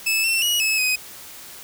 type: tone with pitch steps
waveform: sawtooth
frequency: 2612 / 2696 / 2906 / 2591 / 2513 Hz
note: E7 / E7 / F#7 / E7 / D#7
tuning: -17 / +38 / -32 / -30 / +17 cents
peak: -15 dBFS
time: 0.06-0.96 s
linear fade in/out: 10 ms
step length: 180 ms
effects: white hiss -40 dBFS RMS until 1.63 s